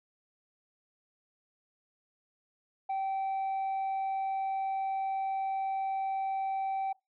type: tone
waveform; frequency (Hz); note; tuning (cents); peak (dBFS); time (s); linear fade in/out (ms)
sine; 774; G5; -22; -27; 2.89-6.93; 10
effects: noise-tail reverb RT60 0.2 s tail -23 dB re dry + tanh soft clip ceiling -29 dBFS